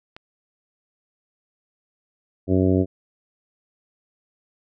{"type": "click", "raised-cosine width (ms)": 0.3, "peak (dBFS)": -23, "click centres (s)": 0.165}
{"type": "harmonic tone", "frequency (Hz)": 93.4, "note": "F#2", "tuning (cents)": 17, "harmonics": [1, 2, 3, 4, 5, 6, 7], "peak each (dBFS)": [-21, -23, -20, -23, -28, -30, -31], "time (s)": [2.47, 2.86], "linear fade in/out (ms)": 50}
{"effects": []}